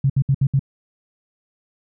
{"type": "tone bursts", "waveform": "sine", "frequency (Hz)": 136.3, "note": "C#3", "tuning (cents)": -29, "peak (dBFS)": -13, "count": 5, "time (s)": [0.04, 0.594], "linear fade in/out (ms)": 5, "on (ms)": 58, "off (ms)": 66, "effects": []}